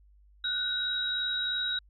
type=tone cluster; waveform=sine; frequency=1451 / 1514 / 3827 Hz; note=F#6 / F#6 / A#7; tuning=-34 / +39 / +45 cents; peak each=-37 / -37 / -29 dBFS; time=0.44-1.79 s; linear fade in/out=5 ms; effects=added 50 Hz sine -56 dBFS peak until 1.89 s